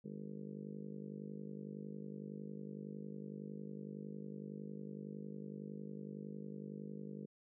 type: harmonic tone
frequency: 50.9 Hz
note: G#1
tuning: 34 cents flat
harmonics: 3 / 4 / 5 / 6 / 7 / 8 / 9 / 10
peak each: -51 / -47 / -58 / -58 / -59 / -56 / -55 / -62 dBFS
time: 0.04-7.26 s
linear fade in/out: 10 ms
effects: none